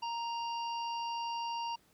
harmonic tone, 933 Hz, A#5, 1 cent sharp, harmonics 1 / 3 / 5 / 6, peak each -35 / -44 / -48 / -53 dBFS, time 0.02-1.76 s, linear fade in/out 10 ms, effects pink hiss -68 dBFS RMS until 1.93 s + high-pass 60 Hz 12 dB/octave

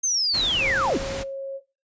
sine linear sweep, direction down, 6420 to 176 Hz, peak -20 dBFS, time 0.03-0.98 s, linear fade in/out 10 ms
pink noise, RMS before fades -32 dBFS, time 0.33-1.24 s, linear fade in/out 20 ms
sine tone with pitch glide, 539 to 544 Hz, C#5 to C#5, -49 to -33 cents, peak -28 dBFS, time 0.59-1.61 s, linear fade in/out 50 ms, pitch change +16 cents, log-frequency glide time 0.92-1.04 s
effects noise-tail reverb RT60 0.3 s tail -20 dB re dry + resampled to 16000 Hz

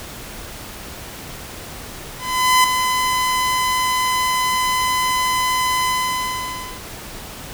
sawtooth tone with ADSR envelope, 1013 Hz, B5, 44 cents sharp, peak -6 dBFS, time 2.18-6.84 s, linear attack 460 ms, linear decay 3 ms, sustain -7 dB, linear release 980 ms, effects pink hiss -34 dBFS RMS until 7.53 s

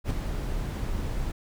brown noise with ADSR envelope, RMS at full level -24 dBFS, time 0.04-1.32 s, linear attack 65 ms, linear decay 6 ms, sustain -6 dB, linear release 8 ms, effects none

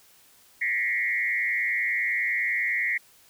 sine tone with frequency modulation, 2025 Hz, B6, 43 cents sharp, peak -23 dBFS, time 0.61-2.98 s, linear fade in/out 10 ms, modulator 110 Hz, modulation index 1.6, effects white hiss -57 dBFS RMS until 3.29 s

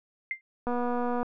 sine tone with exponential decay, 2093 Hz, C7, in tune, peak -24 dBFS, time 0.31-0.41 s, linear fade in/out 1 ms, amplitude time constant 20 ms
click train, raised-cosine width 1 ms, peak -18 dBFS, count 137, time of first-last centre 0.67-1.23 s, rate 243 Hz
effects none

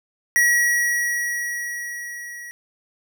square tone with level ramp, 1916 Hz, A#6, 47 cents sharp, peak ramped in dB -14 to -35 dBFS, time 0.36-2.51 s, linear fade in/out 0 ms, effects none

